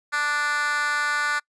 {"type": "tone with high-pass filter", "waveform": "10% pulse", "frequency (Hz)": 293.7, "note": "D4", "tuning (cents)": 0, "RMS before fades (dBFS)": -24, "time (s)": [0.12, 1.4], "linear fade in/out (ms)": 20, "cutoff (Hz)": 1400, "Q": 3, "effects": ["noise-tail reverb RT60 0.1 s tail -26 dB re dry", "resampled to 22050 Hz"]}